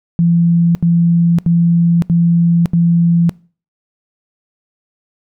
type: tone bursts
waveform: sine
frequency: 169.9 Hz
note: F3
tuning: 47 cents flat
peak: -8 dBFS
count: 5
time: 0.19-3.294 s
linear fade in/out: 0 ms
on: 560 ms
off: 76 ms
effects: noise-tail reverb RT60 0.4 s tail -23 dB re dry